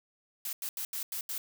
blue noise bursts at uneven times, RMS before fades -36 dBFS, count 6, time 0.45-0.53 / 0.62-0.69 / 0.77-0.85 / 0.93-1.03 / 1.12-1.21 / 1.29-1.38 s, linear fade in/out 2 ms, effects none

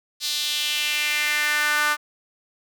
sawtooth tone with high-pass filter sweep, 298 Hz, D4, 25 cents sharp, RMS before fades -23 dBFS, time 0.2-1.97 s, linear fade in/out 50 ms, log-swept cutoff 4200 to 1300 Hz, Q 2.9, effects none

